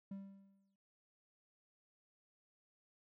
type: tone with exponential decay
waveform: triangle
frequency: 196 Hz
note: G3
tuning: in tune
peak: -40 dBFS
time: 0.11-0.76 s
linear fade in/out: 5 ms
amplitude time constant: 140 ms
effects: none